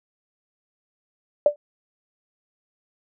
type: tone with exponential decay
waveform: sine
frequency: 587.3 Hz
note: D5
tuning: in tune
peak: -8 dBFS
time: 1.46-1.56 s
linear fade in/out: 2 ms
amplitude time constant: 20 ms
effects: none